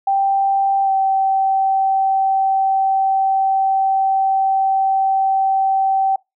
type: tone with pitch glide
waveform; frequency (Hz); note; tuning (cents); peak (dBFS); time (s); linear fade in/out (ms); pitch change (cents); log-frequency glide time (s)
sine; 784 to 773.2; G5 to G5; 0 to -24; -13; 0.07-6.16; 5; -24; 0.84-0.9
effects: noise-tail reverb RT60 0.2 s tail -24 dB re dry